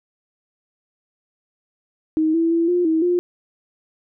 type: tone with pitch steps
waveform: sine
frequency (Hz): 314.7 / 330.5 / 334.2 / 353.8 / 320.8 / 353.6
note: D#4 / E4 / E4 / F4 / E4 / F4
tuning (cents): +20 / +5 / +24 / +23 / -47 / +22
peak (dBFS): -15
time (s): 2.17-3.19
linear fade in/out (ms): 0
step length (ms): 170
effects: none

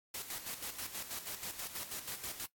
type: noise with tremolo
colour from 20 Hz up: white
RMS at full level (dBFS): -41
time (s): 0.14-2.46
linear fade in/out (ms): 5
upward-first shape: square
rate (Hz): 6.2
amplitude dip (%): 60
effects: noise-tail reverb RT60 0.1 s tail -19 dB re dry + AAC 64 kbps

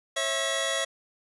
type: tone cluster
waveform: sawtooth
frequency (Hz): 543 / 656 / 1921 / 3353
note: C#5 / E5 / B6 / G#7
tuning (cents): -36 / -9 / -48 / +16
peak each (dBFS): -28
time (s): 0.16-0.85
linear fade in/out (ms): 10
effects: resampled to 24000 Hz

